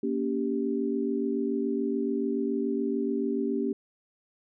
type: chord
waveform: sine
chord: G diminished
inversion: first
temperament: just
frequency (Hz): 235.2 / 282.2 / 392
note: Bb3 / Db4 / G4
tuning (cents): +16 / +31 / 0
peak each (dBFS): -30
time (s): 0.03-3.73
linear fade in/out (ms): 5
effects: none